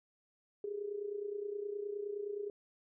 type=tone with amplitude modulation; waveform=sine; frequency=409.6 Hz; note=G#4; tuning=24 cents flat; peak=-34 dBFS; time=0.64-2.5 s; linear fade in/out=2 ms; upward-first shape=sine; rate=29.6 Hz; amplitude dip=70%; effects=none